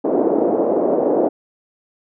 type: band-pass noise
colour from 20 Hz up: pink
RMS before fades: -17 dBFS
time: 0.04-1.29 s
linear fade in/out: 10 ms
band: 310 to 610 Hz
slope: 24 dB/octave
effects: none